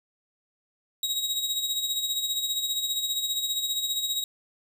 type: tone with tremolo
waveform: sawtooth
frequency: 3808 Hz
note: A#7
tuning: 36 cents sharp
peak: -21 dBFS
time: 1.03-4.24 s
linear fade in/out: 2 ms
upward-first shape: sine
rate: 15 Hz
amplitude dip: 55%
effects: none